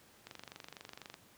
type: click train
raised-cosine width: 0.2 ms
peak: -29 dBFS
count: 22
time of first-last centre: 0.27-1.141 s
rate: 24.1 Hz
effects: pink hiss -62 dBFS RMS until 1.37 s + high-pass 100 Hz 12 dB/octave